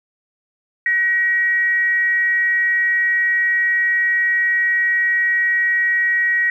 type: tone with frequency modulation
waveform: sine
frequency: 1900 Hz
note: A#6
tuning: 33 cents sharp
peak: -14 dBFS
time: 0.86-6.5 s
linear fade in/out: 2 ms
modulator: 388 Hz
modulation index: 0.26
effects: 9-bit